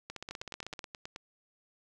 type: two click trains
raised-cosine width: 0.2 ms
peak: -24 / -23 dBFS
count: 9 / 12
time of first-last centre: 0.31-1.161 / 0.1-0.792 s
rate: 9.4 / 15.9 Hz
effects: none